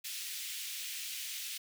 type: high-pass noise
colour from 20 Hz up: pink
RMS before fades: -41 dBFS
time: 0.04-1.58 s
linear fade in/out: 10 ms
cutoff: 2400 Hz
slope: 24 dB/octave
effects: none